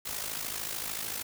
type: noise with amplitude modulation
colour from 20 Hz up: white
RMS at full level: -33 dBFS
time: 0.05-1.23 s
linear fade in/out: 10 ms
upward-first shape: sine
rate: 53.4 Hz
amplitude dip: 65%
effects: none